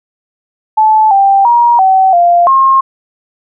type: tone with pitch steps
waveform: sine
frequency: 868 / 787 / 950 / 762 / 695 / 1071 Hz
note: A5 / G5 / A#5 / G5 / F5 / C6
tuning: -24 / +7 / +33 / -49 / -9 / +40 cents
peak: -4 dBFS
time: 0.77-2.81 s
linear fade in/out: 10 ms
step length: 340 ms
effects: none